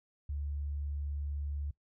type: tone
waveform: sine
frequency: 72.1 Hz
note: D2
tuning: 31 cents flat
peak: -34 dBFS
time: 0.29-1.71 s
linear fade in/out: 5 ms
effects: noise-tail reverb RT60 0.1 s tail -21 dB re dry